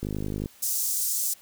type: click train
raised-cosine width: 3 ms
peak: -18 dBFS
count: 23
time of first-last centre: 0.03-0.459 s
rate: 51.3 Hz
type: high-pass noise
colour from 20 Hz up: pink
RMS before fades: -27 dBFS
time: 0.62-1.34 s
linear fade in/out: 10 ms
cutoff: 6400 Hz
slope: 24 dB/octave
effects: white hiss -54 dBFS RMS until 1.41 s